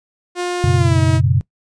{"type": "tone with pitch glide", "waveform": "sawtooth", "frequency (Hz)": [355.3, 320.2], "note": ["F4", "D#4"], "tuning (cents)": [30, 50], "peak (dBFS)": -15, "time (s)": [0.35, 1.21], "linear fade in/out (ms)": 50, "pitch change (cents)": -180, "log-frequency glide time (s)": [0.76, 0.99]}
{"type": "chord", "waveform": "sine", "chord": "F# suspended fourth", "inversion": "none", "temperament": "equal with one note detuned", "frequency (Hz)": [92.5, 120.72, 138.59], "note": ["F#2", "B2", "C#3"], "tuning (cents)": [0, -39, 0], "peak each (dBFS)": -16, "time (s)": [0.64, 1.41], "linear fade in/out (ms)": 0}
{"effects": ["noise-tail reverb RT60 0.1 s tail -21 dB re dry", "resampled to 22050 Hz"]}